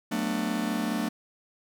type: chord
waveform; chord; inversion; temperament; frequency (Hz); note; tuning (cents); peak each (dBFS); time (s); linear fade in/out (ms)
45% pulse; B minor seventh; second; just; 185.21 / 222.2 / 246.9 / 296.3; F#3 / A3 / B3 / D4; +2 / +17 / 0 / +15; -35 / -30 / -34 / -33; 0.11-1.09; 10
effects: none